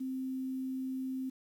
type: tone with quantisation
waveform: sine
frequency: 261.6 Hz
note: C4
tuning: in tune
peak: -34 dBFS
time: 0-1.3 s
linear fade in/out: 10 ms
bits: 10
effects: none